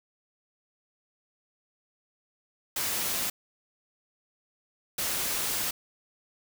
white noise bursts at uneven times, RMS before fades -30 dBFS, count 2, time 2.76-3.3 / 4.98-5.71 s, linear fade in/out 5 ms, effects none

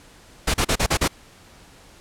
pink noise bursts, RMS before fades -19 dBFS, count 6, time 0.47-1.081 s, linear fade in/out 10 ms, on 71 ms, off 37 ms, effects pink hiss -49 dBFS RMS until 2 s + low-pass 10000 Hz 12 dB/octave

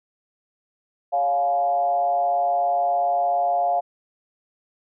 sine tone with frequency modulation, 704 Hz, F5, 14 cents sharp, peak -18 dBFS, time 1.12-3.81 s, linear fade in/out 20 ms, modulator 143 Hz, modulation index 0.64, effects none

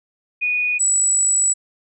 sine tone pair in turn, 2468 / 7863 Hz, D#7 / B8, -15 / -9 cents, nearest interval octave + minor sixth, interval 2006 cents, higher second, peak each -17 / -14 dBFS, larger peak second, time 0.41-0.79 / 0.79-1.54 s, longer second, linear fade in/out 20 ms, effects none

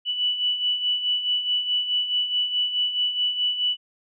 sine beating tone pair, 2960 / 2964.7 Hz, F#7 / F#7, 0 / +3 cents, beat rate 4.7 Hz, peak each -29 / -22 dBFS, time 0.05-3.77 s, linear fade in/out 50 ms, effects none

